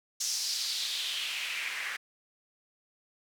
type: noise with band-pass filter sweep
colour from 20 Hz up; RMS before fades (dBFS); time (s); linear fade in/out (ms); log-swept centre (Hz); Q
white; -34; 0.2-1.97; 10; 6000 to 1800; 3.1
effects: none